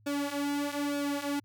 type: tone with flanger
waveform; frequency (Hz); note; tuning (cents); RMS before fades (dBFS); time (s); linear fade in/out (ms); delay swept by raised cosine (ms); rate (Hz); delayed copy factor
sawtooth; 286.6; D4; -42; -32; 0.06-1.4; 10; 0.98 to 5.38; 1.1; -0.75
effects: added 106 Hz sine -59 dBFS peak until 1.44 s